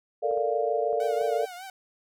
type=chord; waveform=sine; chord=Bb major seventh; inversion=third; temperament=equal; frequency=440 / 466.2 / 587.3 / 698.5 Hz; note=A4 / Bb4 / D5 / F5; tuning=0 / 0 / 0 / 0 cents; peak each=-29 dBFS; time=0.22-1.46 s; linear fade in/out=20 ms
type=clicks; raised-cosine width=1 ms; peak=-36 dBFS; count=4; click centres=0.312 / 0.375 / 0.929 / 1.214 s
type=tone with vibrato; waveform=sawtooth; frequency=740 Hz; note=F#5; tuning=in tune; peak=-35 dBFS; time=1-1.7 s; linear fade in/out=2 ms; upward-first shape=triangle; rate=5 Hz; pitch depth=110 cents each way
effects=none